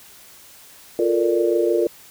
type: chord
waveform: sine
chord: Bb major seventh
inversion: second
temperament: equal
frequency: 349.2 / 440 / 466.2 / 587.3 Hz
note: F4 / A4 / Bb4 / D5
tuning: 0 / 0 / 0 / 0 cents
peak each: -19 / -24 / -21 / -24 dBFS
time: 0.99-1.87 s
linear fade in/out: 2 ms
effects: white hiss -46 dBFS RMS until 2.1 s

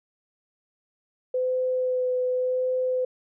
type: tone with vibrato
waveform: sine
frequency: 507 Hz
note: B4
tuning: 45 cents sharp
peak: -22 dBFS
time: 1.34-3.05 s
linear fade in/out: 5 ms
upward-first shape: sine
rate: 0.88 Hz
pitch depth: 12 cents each way
effects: none

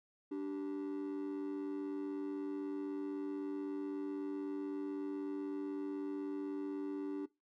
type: tone pair together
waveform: triangle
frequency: 292.1 / 388.2 Hz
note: D4 / G4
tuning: -9 / -17 cents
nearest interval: perfect fourth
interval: 492 cents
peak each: -35 / -40 dBFS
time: 0.31-7.26 s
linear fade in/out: 10 ms
effects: noise-tail reverb RT60 0.2 s tail -20 dB re dry + tanh soft clip ceiling -33 dBFS

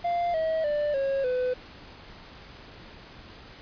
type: tone with pitch steps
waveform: triangle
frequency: 695 / 641 / 591.2 / 545.3 / 502.9 Hz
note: F5 / E5 / D5 / C#5 / B4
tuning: -9 / -49 / +11 / -29 / +31 cents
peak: -22 dBFS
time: 0.04-1.54 s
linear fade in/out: 10 ms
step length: 300 ms
effects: pink hiss -47 dBFS RMS until 3.61 s + resampled to 11025 Hz

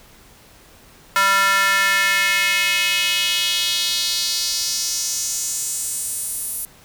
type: tone with high-pass filter sweep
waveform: square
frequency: 196 Hz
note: G3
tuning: in tune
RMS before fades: -20 dBFS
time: 1.16-6.65 s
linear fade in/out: 0 ms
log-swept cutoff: 1300 to 11000 Hz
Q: 2.7
effects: pink hiss -48 dBFS RMS until 6.84 s

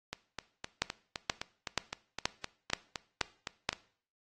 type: two click trains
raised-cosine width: 0.2 ms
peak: -11 / -19 dBFS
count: 7 / 15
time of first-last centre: 0.82-3.691 / 0.13-3.729 s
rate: 2.09 / 3.89 Hz
effects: noise-tail reverb RT60 0.5 s tail -19 dB re dry + AAC 32 kbps

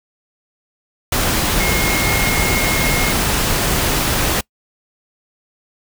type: tone in noise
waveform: sine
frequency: 2151 Hz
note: C7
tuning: 47 cents sharp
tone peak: -21 dBFS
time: 1.6-3.12 s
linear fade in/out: 5 ms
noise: pink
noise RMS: -17 dBFS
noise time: 1.12-4.41 s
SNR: -7 dB
effects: noise-tail reverb RT60 0.1 s tail -25 dB re dry

